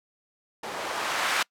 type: noise with low-pass filter sweep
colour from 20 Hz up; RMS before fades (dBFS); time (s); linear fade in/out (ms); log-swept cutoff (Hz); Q
violet; -29; 0.63-1.43; 5; 600 to 1500; 0.96
effects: noise-tail reverb RT60 0.1 s tail -26 dB re dry